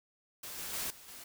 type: noise with level steps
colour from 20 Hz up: white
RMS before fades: -44 / -41 / -37 / -54 / -49 dBFS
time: 0.43-1.24 s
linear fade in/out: 5 ms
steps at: 0.58 / 0.73 / 0.9 / 1.08 s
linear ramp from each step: 5 ms
effects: none